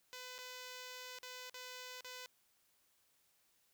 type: tone with dropouts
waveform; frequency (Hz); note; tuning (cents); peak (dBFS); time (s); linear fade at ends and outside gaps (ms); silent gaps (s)
5% pulse; 503; B4; +32; -36; 0.13-2.26; 0; 0.382-0.388 / 1.186-1.23 / 1.497-1.542 / 2.008-2.045
effects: white hiss -75 dBFS RMS until 3.73 s